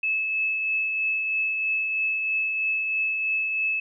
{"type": "tone with tremolo", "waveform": "sine", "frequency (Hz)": 2603, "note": "E7", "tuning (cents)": -22, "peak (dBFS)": -21, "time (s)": [0.03, 3.8], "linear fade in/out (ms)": 5, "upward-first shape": "triangle", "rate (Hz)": 3.1, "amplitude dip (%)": 35, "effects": []}